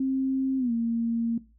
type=tone with pitch glide; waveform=sine; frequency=265.5 to 231.1 Hz; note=C4 to A#3; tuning=+25 to -15 cents; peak=-23 dBFS; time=0-1.38 s; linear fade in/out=5 ms; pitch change=-240 cents; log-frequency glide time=0.58-0.72 s; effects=noise-tail reverb RT60 0.3 s tail -18 dB re dry + added 56 Hz sine -56 dBFS peak until 1.58 s